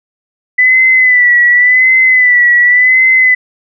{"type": "tone with vibrato", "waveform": "sine", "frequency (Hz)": 1992, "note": "B6", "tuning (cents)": 14, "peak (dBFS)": -4, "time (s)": [0.58, 3.35], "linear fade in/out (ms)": 10, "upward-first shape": "sine", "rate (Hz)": 0.9, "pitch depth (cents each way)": 53, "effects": []}